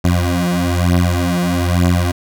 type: beating tone pair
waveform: 20% pulse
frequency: 87.5 / 88.6 Hz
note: F2 / F2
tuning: +4 / +25 cents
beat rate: 1.1 Hz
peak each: -11 dBFS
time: 0.04-2.12 s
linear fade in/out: 10 ms
effects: none